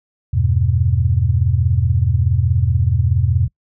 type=chord; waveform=sine; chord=E minor; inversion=none; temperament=just; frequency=82.41 / 98.89 / 123.61 Hz; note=E2 / G2 / B2; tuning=0 / +16 / +2 cents; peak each=-17 dBFS; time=0.33-3.48 s; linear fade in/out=10 ms; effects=noise-tail reverb RT60 0.1 s tail -26 dB re dry